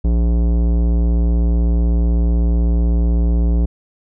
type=tone with tanh clipping; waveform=sine; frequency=58 Hz; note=A#1; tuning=8 cents flat; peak=-14 dBFS; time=0.04-3.66 s; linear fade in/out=10 ms; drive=16 dB; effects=none

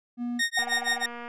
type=tone; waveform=triangle; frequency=241.2 Hz; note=B3; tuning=41 cents flat; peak=-26 dBFS; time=0.17-0.42 s; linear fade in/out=50 ms
type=tone with tremolo; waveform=sawtooth; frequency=1854 Hz; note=A#6; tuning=10 cents flat; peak=-18 dBFS; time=0.39-1.06 s; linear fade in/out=5 ms; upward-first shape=sine; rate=6.3 Hz; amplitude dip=100%
type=tone bursts; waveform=triangle; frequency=746 Hz; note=F#5; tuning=14 cents sharp; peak=-25 dBFS; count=10; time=0.57-1.032 s; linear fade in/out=5 ms; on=21 ms; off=28 ms
type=click train; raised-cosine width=0.5 ms; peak=-25 dBFS; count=165; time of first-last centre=0.59-1.279 s; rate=238 Hz
effects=low-pass 9000 Hz 12 dB/octave

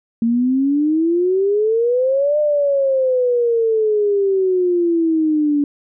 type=exponential two-way sweep; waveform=sine; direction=up then down; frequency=226.7 to 604 to 286.1 Hz; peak=-13 dBFS; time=0.22-5.64 s; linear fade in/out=2 ms; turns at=2.39 s; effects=none

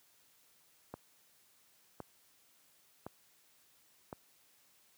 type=click train; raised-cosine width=1 ms; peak=-28 dBFS; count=4; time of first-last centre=0.94-4.128 s; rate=0.941 Hz; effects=white hiss -68 dBFS RMS until 4.97 s + high-pass 80 Hz 12 dB/octave

